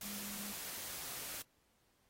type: tone in noise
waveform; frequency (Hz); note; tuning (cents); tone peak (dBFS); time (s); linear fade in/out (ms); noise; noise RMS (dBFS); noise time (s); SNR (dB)
sine; 204.1; G#3; -30; -49; 0.03-0.52; 2; white; -45; 0.01-1.42; -7
effects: pink hiss -75 dBFS RMS until 2.09 s + AAC 48 kbps